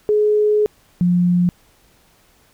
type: tone pair in turn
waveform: sine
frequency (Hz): 421.8 / 177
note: G#4 / F3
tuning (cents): +27 / +23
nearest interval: octave + minor third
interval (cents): 1504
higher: first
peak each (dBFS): -12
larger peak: neither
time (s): 0.09-0.66 / 1.01-1.49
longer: first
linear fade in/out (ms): 0
effects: pink hiss -55 dBFS RMS until 2.53 s